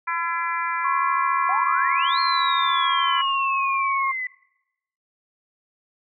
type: harmonic tone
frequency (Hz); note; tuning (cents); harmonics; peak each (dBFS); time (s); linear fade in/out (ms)
337.8; E4; +42; 3 / 4 / 5 / 6 / 7; -26 / -28 / -30 / -32 / -33; 0.07-3.22; 10
type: tone with vibrato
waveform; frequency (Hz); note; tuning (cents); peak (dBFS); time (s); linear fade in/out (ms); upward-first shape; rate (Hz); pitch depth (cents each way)
sine; 1087; C#6; -34; -21; 0.84-4.12; 10; sine; 18; 13
type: exponential two-way sweep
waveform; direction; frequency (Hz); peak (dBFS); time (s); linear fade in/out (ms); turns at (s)
sine; up then down; 720 to 4250 to 1980; -25; 1.49-4.27; 2; 2.19
effects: noise-tail reverb RT60 0.9 s tail -25 dB re dry